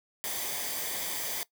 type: noise with comb filter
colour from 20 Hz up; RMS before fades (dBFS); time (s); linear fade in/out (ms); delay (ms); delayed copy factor
white; -34; 0.24-1.43; 0; 0.73; -0.55
effects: noise-tail reverb RT60 0.1 s tail -19 dB re dry